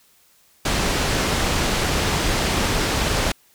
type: low-pass noise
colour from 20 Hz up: pink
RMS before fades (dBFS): -21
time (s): 0.65-3.32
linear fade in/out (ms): 5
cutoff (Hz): 7300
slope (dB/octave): 12
effects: white hiss -57 dBFS RMS until 3.54 s